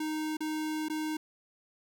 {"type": "tone with dropouts", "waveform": "square", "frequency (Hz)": 310, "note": "D#4", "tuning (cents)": -6, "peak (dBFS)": -32, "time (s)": [0, 1.17], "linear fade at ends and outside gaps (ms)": 5, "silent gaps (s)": [[0.37, 0.405], [0.885, 0.898]], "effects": []}